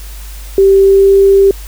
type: tone with pitch glide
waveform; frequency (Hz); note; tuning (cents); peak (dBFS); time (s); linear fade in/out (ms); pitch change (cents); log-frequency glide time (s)
sine; 390 to 392.7; G4 to G4; -9 to +3; -3; 0.58-1.51; 2; +12; 0.8-1.15
effects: added 50 Hz sine -25 dBFS peak until 1.67 s + white hiss -35 dBFS RMS until 1.67 s

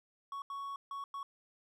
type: tone bursts at uneven times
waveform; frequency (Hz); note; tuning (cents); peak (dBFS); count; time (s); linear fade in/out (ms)
triangle; 1113; C#6; +7; -37; 4; 0.32-0.42 / 0.5-0.76 / 0.91-1.04 / 1.14-1.23; 2
effects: none

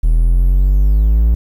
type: exponential sweep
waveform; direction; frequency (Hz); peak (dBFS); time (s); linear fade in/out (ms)
triangle; up; 39.62 to 57.4; -6; 0.03-1.35; 10
effects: 8-bit

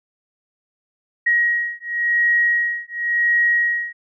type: beating tone pair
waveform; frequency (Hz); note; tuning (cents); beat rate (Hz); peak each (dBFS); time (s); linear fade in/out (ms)
sine; 1894 / 1894.93; A#6 / A#6; +27 / +28; 0.93; -19; 1.26-3.93; 10
effects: none

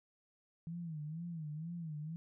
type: tone with vibrato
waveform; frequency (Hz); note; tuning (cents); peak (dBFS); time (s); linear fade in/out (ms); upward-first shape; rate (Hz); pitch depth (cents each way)
sine; 160.7; E3; -44; -40; 0.67-2.16; 0; sine; 2.1; 130
effects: none

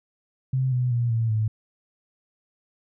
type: tone with pitch steps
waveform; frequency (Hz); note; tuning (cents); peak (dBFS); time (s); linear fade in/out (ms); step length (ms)
sine; 130.81 / 124.97 / 119.4 / 114.07 / 108.99; C3 / B2 / A#2 / A#2 / A2; 0 / +21 / +42 / -37 / -16; -20; 0.53-1.48; 5; 190
effects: none

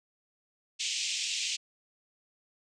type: band-pass noise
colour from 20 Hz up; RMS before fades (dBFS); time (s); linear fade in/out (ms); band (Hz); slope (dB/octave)
pink; -33; 0.79-1.57; 20; 2400 to 7800; 48
effects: resampled to 22050 Hz

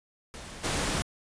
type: noise with level steps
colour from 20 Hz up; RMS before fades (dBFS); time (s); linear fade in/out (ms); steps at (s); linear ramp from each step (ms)
pink; -43 / -29; 0.34-1.02; 0; 0.63; 20
effects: resampled to 22050 Hz

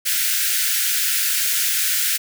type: high-pass noise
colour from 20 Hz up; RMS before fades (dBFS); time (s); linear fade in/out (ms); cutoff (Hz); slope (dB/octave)
white; -20; 0.05-2.18; 20; 1400; 96
effects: none

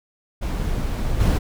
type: noise with level steps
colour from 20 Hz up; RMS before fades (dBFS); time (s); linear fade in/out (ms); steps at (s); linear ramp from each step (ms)
brown; -23 / -17; 0.41-1.39; 20; 1.2; 5
effects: none

